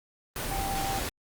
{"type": "tone in noise", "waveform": "sine", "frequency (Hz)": 784, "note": "G5", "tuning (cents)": 0, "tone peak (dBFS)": -31, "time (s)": [0.51, 0.99], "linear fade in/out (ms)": 2, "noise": "pink", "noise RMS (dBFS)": -32, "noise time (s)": [0.36, 1.09], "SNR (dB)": -2, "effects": ["Opus 24 kbps"]}